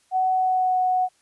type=tone with pitch glide; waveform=sine; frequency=748 to 738.1 Hz; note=F#5 to F#5; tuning=+19 to -4 cents; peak=-18 dBFS; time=0.11-1.09 s; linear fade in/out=50 ms; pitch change=-23 cents; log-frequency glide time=0.33-0.79 s; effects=white hiss -63 dBFS RMS until 1.21 s + resampled to 24000 Hz